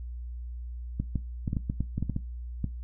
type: clicks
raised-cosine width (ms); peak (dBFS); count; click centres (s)
5; -16; 12; 1 / 1.157 / 1.478 / 1.531 / 1.568 / 1.699 / 1.806 / 1.98 / 2.026 / 2.097 / 2.164 / 2.643
effects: noise-tail reverb RT60 0.2 s tail -17 dB re dry + added 60 Hz sine -35 dBFS peak until 2.83 s